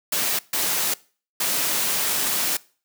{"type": "noise bursts at uneven times", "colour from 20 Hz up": "white", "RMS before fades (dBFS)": -23, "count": 3, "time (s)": [[0.12, 0.39], [0.53, 0.94], [1.4, 2.57]], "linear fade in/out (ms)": 5, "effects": ["noise-tail reverb RT60 0.4 s tail -22 dB re dry", "high-pass 150 Hz 12 dB/octave"]}